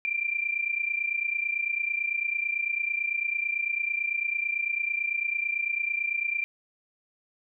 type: tone pair together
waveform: sine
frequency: 2362 / 2391 Hz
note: D7 / D7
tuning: +9 / +30 cents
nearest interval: unison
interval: 21 cents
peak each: -28 / -30 dBFS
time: 0.05-6.44 s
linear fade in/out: 0 ms
effects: none